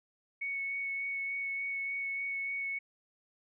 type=tone with vibrato; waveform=sine; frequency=2217 Hz; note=C#7; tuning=in tune; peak=-33 dBFS; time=0.41-2.79 s; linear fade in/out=10 ms; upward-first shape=sine; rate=3.4 Hz; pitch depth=10 cents each way; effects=none